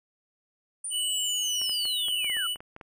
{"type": "linear sweep", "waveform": "sine", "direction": "down", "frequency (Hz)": [9397, 1300], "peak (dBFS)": -31, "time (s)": [0.84, 2.47], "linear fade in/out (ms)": 5}
{"type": "tone", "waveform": "square", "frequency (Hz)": 2960, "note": "F#7", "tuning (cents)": 0, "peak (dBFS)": -28, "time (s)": [0.9, 2.57], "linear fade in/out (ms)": 50}
{"type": "clicks", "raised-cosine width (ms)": 0.5, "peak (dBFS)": -28, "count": 11, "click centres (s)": [1.616, 1.695, 1.854, 2.084, 2.245, 2.299, 2.368, 2.559, 2.605, 2.764, 2.812]}
{"effects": []}